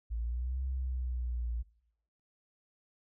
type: linear two-way sweep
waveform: sine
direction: up then down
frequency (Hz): 55 to 65.9 to 57.6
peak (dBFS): -32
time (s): 0.1-1.63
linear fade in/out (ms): 20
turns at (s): 0.63
effects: noise-tail reverb RT60 0.8 s tail -22 dB re dry